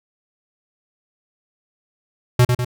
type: tone with echo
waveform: square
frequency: 123.47 Hz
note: B2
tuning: in tune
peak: -10 dBFS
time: 2.39-2.45 s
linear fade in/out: 5 ms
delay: 99 ms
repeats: 2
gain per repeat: -5 dB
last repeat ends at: 2.648 s
effects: none